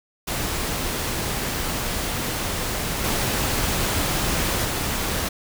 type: noise with level steps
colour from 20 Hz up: pink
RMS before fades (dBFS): -26 / -23 / -25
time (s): 0.27-5.29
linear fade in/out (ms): 10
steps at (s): 3.04 / 4.65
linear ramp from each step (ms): 2
effects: none